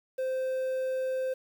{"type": "tone with quantisation", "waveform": "triangle", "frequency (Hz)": 520, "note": "C5", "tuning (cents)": -11, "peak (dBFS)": -26, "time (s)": [0.18, 1.34], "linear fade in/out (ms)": 10, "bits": 9, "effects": []}